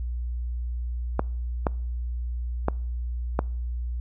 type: clicks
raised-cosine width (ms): 1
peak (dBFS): -8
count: 4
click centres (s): 1.194 / 1.668 / 2.684 / 3.391
effects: noise-tail reverb RT60 0.6 s tail -26 dB re dry + added 60 Hz sine -27 dBFS peak until 4 s